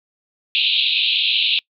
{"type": "band-pass noise", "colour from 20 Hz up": "white", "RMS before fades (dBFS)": -18, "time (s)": [0.55, 1.59], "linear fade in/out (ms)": 0, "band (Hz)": [2500, 4000], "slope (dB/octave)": 96, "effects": ["noise-tail reverb RT60 0.1 s tail -25 dB re dry"]}